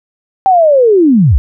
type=linear sweep; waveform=sine; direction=down; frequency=784 to 49.59 Hz; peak=-4 dBFS; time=0.46-1.38 s; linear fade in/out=0 ms; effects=none